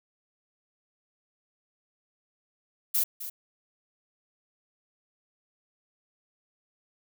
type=noise with echo; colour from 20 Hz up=violet; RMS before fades=-25 dBFS; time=2.94-3.04 s; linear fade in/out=10 ms; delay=260 ms; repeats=1; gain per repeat=-12 dB; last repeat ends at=3.3 s; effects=none